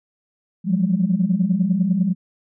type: tone cluster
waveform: sine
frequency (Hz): 174.7 / 184.9 / 204.5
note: F3 / F#3 / G#3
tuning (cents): +1 / -1 / -26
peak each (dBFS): -20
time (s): 0.64-2.15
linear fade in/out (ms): 50
effects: tanh soft clip ceiling -7 dBFS